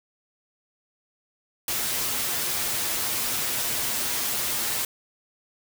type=noise with comb filter; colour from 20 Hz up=white; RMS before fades=-27 dBFS; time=1.68-4.85 s; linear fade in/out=2 ms; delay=8.4 ms; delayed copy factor=+0.6; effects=none